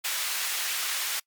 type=high-pass noise; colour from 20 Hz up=pink; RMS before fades=-30 dBFS; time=0.04-1.2 s; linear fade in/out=10 ms; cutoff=1700 Hz; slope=12 dB/octave; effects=noise-tail reverb RT60 0.1 s tail -25 dB re dry + Opus 48 kbps